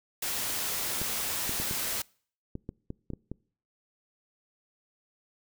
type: noise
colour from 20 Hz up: white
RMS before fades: -32 dBFS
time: 0.22-2.02 s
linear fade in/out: 5 ms
type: clicks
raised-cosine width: 3 ms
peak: -23 dBFS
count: 10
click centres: 1.016 / 1.494 / 1.6 / 1.711 / 2.554 / 2.691 / 2.904 / 3.103 / 3.135 / 3.316 s
effects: noise-tail reverb RT60 0.5 s tail -25 dB re dry